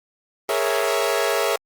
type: chord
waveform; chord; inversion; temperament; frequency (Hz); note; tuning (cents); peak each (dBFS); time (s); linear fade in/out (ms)
sawtooth; A# half-diminished seventh; third; equal; 415.3 / 466.2 / 554.4 / 659.3; G#4 / A#4 / C#5 / E5; 0 / 0 / 0 / 0; -21; 0.49-1.56; 2
effects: Opus 24 kbps